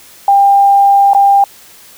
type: tone with dropouts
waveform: sine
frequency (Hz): 797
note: G5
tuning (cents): +28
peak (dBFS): -4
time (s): 0.28-1.44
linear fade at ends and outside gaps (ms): 2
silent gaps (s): 1.134-1.148
effects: white hiss -39 dBFS RMS until 1.97 s